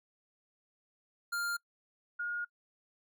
square / sine tone pair in turn, 1400 / 1430.2 Hz, F6 / F6, +4 / +41 cents, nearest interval unison, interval 37 cents, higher second, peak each -33 / -33 dBFS, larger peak neither, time 1.32-1.57 / 2.19-2.45 s, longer second, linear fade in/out 10 ms, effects noise-tail reverb RT60 0.1 s tail -26 dB re dry

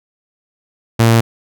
sawtooth tone, 114.7 Hz, A#2, 28 cents flat, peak -4 dBFS, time 0.99-1.21 s, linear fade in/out 10 ms, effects none

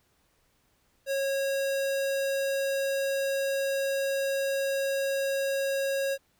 square tone, 547 Hz, C#5, 23 cents flat, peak -27 dBFS, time 1.06-6.18 s, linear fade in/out 50 ms, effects pink hiss -69 dBFS RMS until 6.39 s

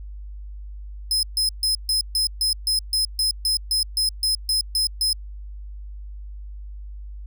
sawtooth tone bursts, 5100 Hz, D#8, 42 cents sharp, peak -16 dBFS, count 16, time 1.11-5.13 s, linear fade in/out 2 ms, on 120 ms, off 140 ms, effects added 50 Hz sine -33 dBFS peak until 7.26 s

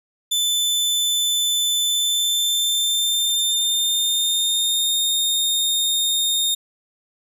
sawtooth tone with pitch glide, 3520 to 3676 Hz, A7 to A#7, 0 to -25 cents, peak -15 dBFS, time 0.31-6.55 s, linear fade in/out 10 ms, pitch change +75 cents, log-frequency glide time 1.83-4.98 s, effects none

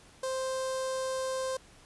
sawtooth tone with notch filter, 523.3 Hz, C5, in tune, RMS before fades -33 dBFS, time 0.23-1.57 s, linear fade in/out 5 ms, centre 2300 Hz, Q 0.84, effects pink hiss -57 dBFS RMS until 1.85 s + resampled to 24000 Hz

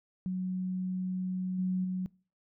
sine tone with level steps, 184.7 Hz, F#3, 3 cents flat, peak -30 / -27 / -30 dBFS, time 0.26-2.06 s, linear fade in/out 0 ms, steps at 1.58 / 1.84 s, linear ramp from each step 10 ms, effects noise-tail reverb RT60 0.4 s tail -24 dB re dry

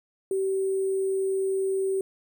sine tone with sample-and-hold, 384.8 Hz, G4, 32 cents flat, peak -23 dBFS, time 0.31-2.01 s, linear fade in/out 2 ms, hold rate 8820 Hz, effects none

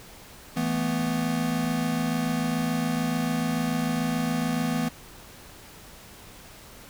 square chord, E suspended fourth, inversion none, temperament equal, 164.81 / 220 / 246.9 Hz, E3 / A3 / B3, 0 / 0 / 0 cents, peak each -30 / -31 / -28 dBFS, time 0.56-4.89 s, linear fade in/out 10 ms, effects pink hiss -47 dBFS RMS until 6.89 s

